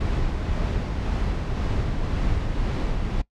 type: noise with tremolo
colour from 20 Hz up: brown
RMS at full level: -23 dBFS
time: 0-3.22 s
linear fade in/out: 10 ms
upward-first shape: sine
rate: 1.9 Hz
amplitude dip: 30%
effects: noise-tail reverb RT60 0.1 s tail -20 dB re dry + low-pass 5000 Hz 12 dB/octave